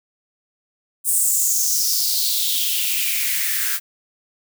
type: noise with high-pass filter sweep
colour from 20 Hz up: blue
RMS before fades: -20 dBFS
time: 1.04-3.8 s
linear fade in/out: 50 ms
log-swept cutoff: 9100 to 1500 Hz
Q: 4.4
effects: none